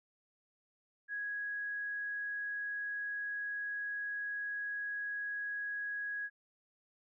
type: tone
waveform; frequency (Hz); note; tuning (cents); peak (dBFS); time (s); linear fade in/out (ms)
sine; 1661.2; G#6; 0; -36; 1.08-6.3; 50
effects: none